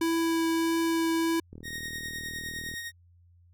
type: tone with vibrato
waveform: square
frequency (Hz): 329.6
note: E4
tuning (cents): 0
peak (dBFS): -25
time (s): 0.01-1.4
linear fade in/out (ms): 5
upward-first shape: triangle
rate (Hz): 1.6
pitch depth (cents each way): 8
type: click train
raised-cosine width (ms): 3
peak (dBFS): -31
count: 49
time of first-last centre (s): 1.53-2.739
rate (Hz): 39.7
type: tone with tremolo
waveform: sawtooth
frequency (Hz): 1864.7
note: A#6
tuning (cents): 0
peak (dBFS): -30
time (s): 1.63-2.92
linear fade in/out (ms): 50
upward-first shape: sine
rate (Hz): 9.8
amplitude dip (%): 40
effects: added 87 Hz sine -56 dBFS peak until 3.53 s